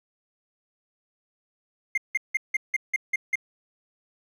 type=tone bursts; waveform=triangle; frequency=2111 Hz; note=C7; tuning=15 cents sharp; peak=-18 dBFS; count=8; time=1.95-3.356 s; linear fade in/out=5 ms; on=27 ms; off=170 ms; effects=tanh soft clip ceiling -14 dBFS